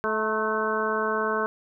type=harmonic tone with a mistuned harmonic; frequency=217.1 Hz; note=A3; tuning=23 cents flat; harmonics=1 / 2 / 3 / 4 / 5 / 6 / 7; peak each=-34 / -28 / -32 / -35 / -29 / -33 / -30 dBFS; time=0.04-1.46 s; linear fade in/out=0 ms; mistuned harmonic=4; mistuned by=+55 cents; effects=none